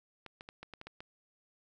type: clicks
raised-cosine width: 0.3 ms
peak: -30 dBFS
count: 8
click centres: 0.263 / 0.409 / 0.489 / 0.63 / 0.737 / 0.814 / 0.87 / 1.005 s
effects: none